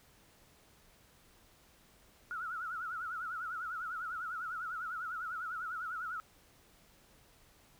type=tone with vibrato; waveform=sine; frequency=1373 Hz; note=F6; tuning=30 cents flat; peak=-37 dBFS; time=2.31-6.2 s; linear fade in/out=0 ms; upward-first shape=triangle; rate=10 Hz; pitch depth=160 cents each way; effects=pink hiss -64 dBFS RMS until 7.79 s